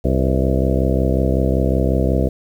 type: harmonic tone with a mistuned harmonic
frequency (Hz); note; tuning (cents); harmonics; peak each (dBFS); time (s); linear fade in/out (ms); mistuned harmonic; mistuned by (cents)
65.41; C2; 0; 1 / 2 / 3 / 4 / 5 / 6 / 7 / 8 / 9 / 10; -18 / -21 / -23 / -24 / -25 / -26 / -26 / -27 / -28 / -28; 0.04-2.29; 10; 7; +78
effects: 8-bit